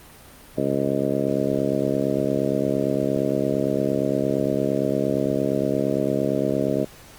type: harmonic tone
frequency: 68.7 Hz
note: C#2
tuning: 15 cents flat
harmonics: 2 / 3 / 4 / 5 / 6 / 7 / 8 / 9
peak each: -30 / -28 / -26 / -28 / -28 / -29 / -31 / -27 dBFS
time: 0.57-6.85 s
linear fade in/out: 10 ms
effects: pink hiss -46 dBFS RMS until 7.18 s + Opus 32 kbps